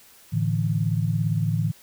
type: chord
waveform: sine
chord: A suspended fourth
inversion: none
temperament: equal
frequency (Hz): 110 / 146.83 / 164.81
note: A2 / D3 / E3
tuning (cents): 0 / 0 / 0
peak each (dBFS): -24 / -26 / -25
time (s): 0.32-1.72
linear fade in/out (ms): 20
effects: white hiss -52 dBFS RMS until 1.82 s